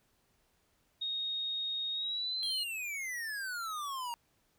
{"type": "tone with pitch glide", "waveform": "sine", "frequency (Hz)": [3729, 4186], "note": ["A#7", "C8"], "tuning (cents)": [0, 0], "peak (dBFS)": -33, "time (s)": [1.01, 2.64], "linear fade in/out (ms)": 10, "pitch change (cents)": 200, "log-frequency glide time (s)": [1.93, 2.52]}
{"type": "exponential sweep", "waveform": "square", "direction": "down", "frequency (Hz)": [3322, 930], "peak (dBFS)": -37, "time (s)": [2.43, 4.14], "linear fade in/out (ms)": 0}
{"effects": ["pink hiss -73 dBFS RMS until 4.58 s"]}